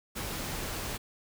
pink noise, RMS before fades -36 dBFS, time 0.15-0.98 s, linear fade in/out 20 ms, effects none

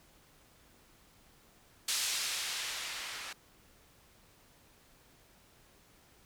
violet noise with low-pass filter sweep, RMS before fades -37 dBFS, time 1.88-3.33 s, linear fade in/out 5 ms, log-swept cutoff 4900 to 1800 Hz, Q 0.7, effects pink hiss -63 dBFS RMS until 6.25 s

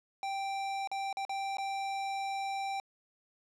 square tone with dropouts, 784 Hz, G5, in tune, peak -34 dBFS, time 0.23-2.8 s, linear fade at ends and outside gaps 1 ms, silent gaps 0.874-0.915 / 1.128-1.17 / 1.251-1.294 / 1.57-1.583 s, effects low-pass 6000 Hz 12 dB/octave

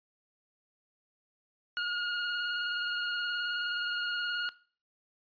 sawtooth tone with vibrato, 1431 Hz, F6, 42 cents sharp, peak -26 dBFS, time 1.77-4.49 s, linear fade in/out 0 ms, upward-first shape square, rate 19 Hz, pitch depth 14 cents each way, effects noise-tail reverb RT60 0.4 s tail -19 dB re dry + resampled to 11025 Hz

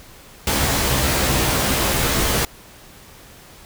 pink noise with comb filter, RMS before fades -19 dBFS, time 0.47-2.45 s, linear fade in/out 2 ms, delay 15 ms, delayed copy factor +0.7, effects pink hiss -44 dBFS RMS until 3.65 s

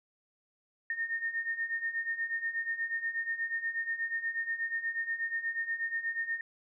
sine beating tone pair, 1826 / 1834.3 Hz, A#6 / A#6, -36 / -28 cents, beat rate 8.3 Hz, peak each -37 / -33 dBFS, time 0.9-6.41 s, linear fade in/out 2 ms, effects none

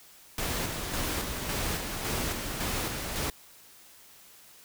pink noise with tremolo, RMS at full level -31 dBFS, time 0.38-3.3 s, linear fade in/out 2 ms, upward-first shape square, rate 1.8 Hz, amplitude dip 35%, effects white hiss -54 dBFS RMS until 4.64 s

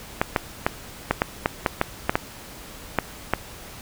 clicks, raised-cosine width 0.5 ms, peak -3 dBFS, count 12, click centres 0.215 / 0.362 / 0.665 / 1.11 / 1.219 / 1.459 / 1.662 / 1.814 / 2.095 / 2.155 / 2.987 / 3.336 s, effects pink hiss -41 dBFS RMS until 3.81 s

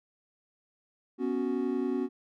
triangle chord, B suspended second, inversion none, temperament just, 246.9 / 277.8 / 370.4 Hz, B3 / C#4 / F#4, 0 / +4 / +2 cents, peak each -30 dBFS, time 1.18-2.09 s, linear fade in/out 50 ms, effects none

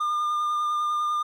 triangle tone with vibrato, 1207 Hz, D6, 47 cents sharp, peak -21 dBFS, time 0-1.23 s, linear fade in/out 10 ms, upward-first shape triangle, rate 10 Hz, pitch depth 17 cents each way, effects none

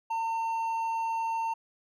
triangle tone with hard clipping, 907 Hz, A#5, 48 cents flat, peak -29 dBFS, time 0.1-1.54 s, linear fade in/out 10 ms, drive 7 dB, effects none

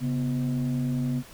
sine tone pair together, 136.5 / 246.9 Hz, C#3 / B3, -26 / 0 cents, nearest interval minor seventh, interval 1026 cents, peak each -25 dBFS, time 0-1.23 s, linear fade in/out 50 ms, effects tanh soft clip ceiling -21 dBFS + pink hiss -48 dBFS RMS until 1.33 s

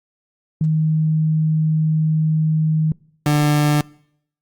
sine / 30% pulse tone pair in turn, 156.8 / 148.43 Hz, D#3 / D3, +14 / +19 cents, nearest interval minor second, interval 95 cents, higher first, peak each -14 / -11 dBFS, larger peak second, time 0.61-2.92 / 3.26-3.81 s, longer first, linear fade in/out 2 ms, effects noise-tail reverb RT60 0.7 s tail -25 dB re dry + Opus 32 kbps

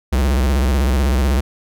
square tone with vibrato, 66.3 Hz, C2, 23 cents sharp, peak -14 dBFS, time 0.12-1.41 s, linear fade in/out 10 ms, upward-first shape square, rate 16 Hz, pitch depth 130 cents each way, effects none

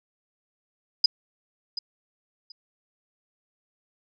sine tone with echo, 4978 Hz, D#8, in tune, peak -13 dBFS, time 1.04-1.06 s, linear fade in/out 5 ms, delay 730 ms, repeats 2, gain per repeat -14 dB, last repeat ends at 2.52 s, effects none

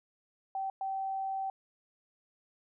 sine tone bursts at uneven times, 773 Hz, G5, 24 cents flat, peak -32 dBFS, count 2, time 0.55-0.7 / 0.81-1.5 s, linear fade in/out 2 ms, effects none

